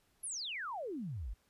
sine exponential sweep, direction down, 11490 to 43.65 Hz, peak -38 dBFS, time 0.23-1.34 s, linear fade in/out 10 ms, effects pink hiss -73 dBFS RMS until 1.49 s + resampled to 32000 Hz

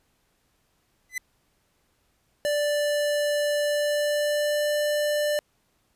45% pulse tone with exponential growth, 2014 Hz, B6, 33 cents sharp, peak -24 dBFS, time 1.09-1.18 s, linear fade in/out 5 ms, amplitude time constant 18 ms
square tone with pitch glide, 587.3 to 592.8 Hz, D5 to D5, 0 to +16 cents, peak -23 dBFS, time 2.45-5.39 s, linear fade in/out 0 ms, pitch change +16 cents, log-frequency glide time 3.61-4.73 s
effects pink hiss -69 dBFS RMS until 5.95 s + resampled to 32000 Hz

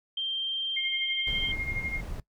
sine tone, 3161 Hz, G7, 14 cents sharp, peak -27 dBFS, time 0.17-1.52 s, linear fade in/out 5 ms
sine tone with tremolo, 2131 Hz, C7, 31 cents sharp, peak -28 dBFS, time 0.76-2.01 s, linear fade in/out 10 ms, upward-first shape sine, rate 12 Hz, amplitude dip 65%
brown noise, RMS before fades -36 dBFS, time 1.27-2.2 s, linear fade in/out 2 ms
effects noise-tail reverb RT60 0.1 s tail -19 dB re dry

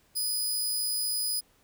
15% pulse tone, 4978 Hz, D#8, in tune, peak -21 dBFS, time 0.15-1.41 s, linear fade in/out 20 ms, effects pink hiss -65 dBFS RMS until 1.63 s

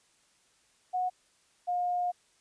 sine tone pair in turn, 732 / 713.2 Hz, F#5 / F5, -19 / +36 cents, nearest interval unison, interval 45 cents, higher first, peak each -27 dBFS, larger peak neither, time 0.93-1.1 / 1.67-2.12 s, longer second, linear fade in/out 20 ms, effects white hiss -67 dBFS RMS until 2.4 s + resampled to 22050 Hz

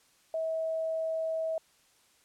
sine tone, 645 Hz, E5, 38 cents flat, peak -29 dBFS, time 0.34-1.58 s, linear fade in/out 2 ms, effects white hiss -65 dBFS RMS until 2.24 s + low-pass 10000 Hz 12 dB/octave

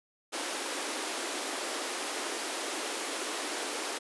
pink high-pass noise, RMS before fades -35 dBFS, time 0.32-3.99 s, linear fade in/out 20 ms, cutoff 280 Hz, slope 48 dB/octave, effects resampled to 24000 Hz

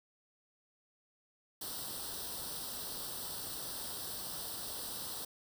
white noise with comb filter, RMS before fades -42 dBFS, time 1.61-5.25 s, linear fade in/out 5 ms, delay 0.22 ms, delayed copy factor +0.8, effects none

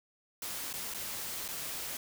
white noise with dropouts, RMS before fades -39 dBFS, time 0.42-1.97 s, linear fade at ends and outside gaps 2 ms, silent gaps 0.73-0.737 / 0.939-0.945 / 1.48-1.486 s, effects none

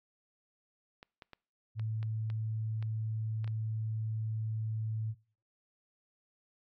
clicks, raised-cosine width 0.3 ms, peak -33 dBFS, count 9, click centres 1.029 / 1.222 / 1.333 / 1.796 / 2.029 / 2.301 / 2.826 / 3.444 / 3.477 s
sine tone, 110 Hz, A2, in tune, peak -32 dBFS, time 1.75-5.15 s, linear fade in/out 50 ms
effects noise-tail reverb RT60 0.5 s tail -26 dB re dry

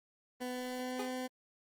20% pulse tone with pitch glide, 250 to 255 Hz, B3 to C4, +21 to -44 cents, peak -32 dBFS, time 0.4-1.28 s, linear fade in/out 20 ms, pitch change +35 cents, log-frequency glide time 0.5-1.09 s
25% pulse tone with exponential decay, 412 Hz, G#4, 14 cents flat, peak -32 dBFS, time 0.99-1.17 s, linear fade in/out 5 ms, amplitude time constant 38 ms
effects Opus 24 kbps

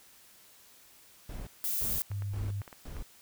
brown noise bursts, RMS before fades -40 dBFS, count 4, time 1.29-3.03 s, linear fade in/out 5 ms, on 180 ms, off 340 ms
violet noise, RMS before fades -32 dBFS, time 1.64-2.02 s, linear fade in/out 0 ms
clicks, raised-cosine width 0.5 ms, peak -32 dBFS, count 8, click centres 1.642 / 2.01 / 2.116 / 2.222 / 2.618 / 2.678 / 2.728 / 2.967 s
sine tone, 100.4 Hz, G2, 42 cents sharp, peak -32 dBFS, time 2.1-2.62 s, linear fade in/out 10 ms
effects white hiss -58 dBFS RMS until 3.21 s

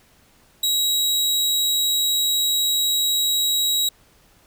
sawtooth tone, 3848 Hz, B7, 46 cents flat, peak -15 dBFS, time 0.63-3.89 s, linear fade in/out 5 ms, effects pink hiss -56 dBFS RMS until 4.46 s

